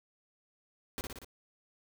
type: noise with echo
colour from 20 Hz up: pink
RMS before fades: -38 dBFS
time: 0.98-1.01 s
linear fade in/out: 0 ms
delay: 59 ms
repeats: 4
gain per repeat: -3 dB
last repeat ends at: 1.246 s
effects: none